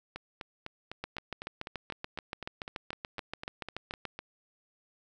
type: two click trains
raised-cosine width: 0.3 ms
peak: -23 / -20 dBFS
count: 17 / 22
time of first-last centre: 0.16-4.19 / 1.04-4.053 s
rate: 3.97 / 6.97 Hz
effects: none